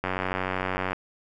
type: click train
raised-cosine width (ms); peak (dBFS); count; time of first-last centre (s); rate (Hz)
0.5; -12; 84; 0.04-0.931; 93.2
effects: none